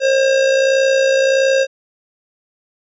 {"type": "tone with amplitude modulation", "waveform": "square", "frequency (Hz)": 536, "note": "C5", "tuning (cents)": 42, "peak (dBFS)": -10, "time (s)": [0, 1.67], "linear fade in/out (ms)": 50, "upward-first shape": "sine", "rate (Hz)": 61.5, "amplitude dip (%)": 45, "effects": ["resampled to 16000 Hz"]}